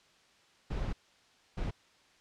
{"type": "noise bursts at uneven times", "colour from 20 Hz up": "brown", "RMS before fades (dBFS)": -34, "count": 2, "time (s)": [[0.7, 0.93], [1.57, 1.71]], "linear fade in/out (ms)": 10, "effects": ["white hiss -64 dBFS RMS until 2.2 s", "low-pass 5000 Hz 12 dB/octave"]}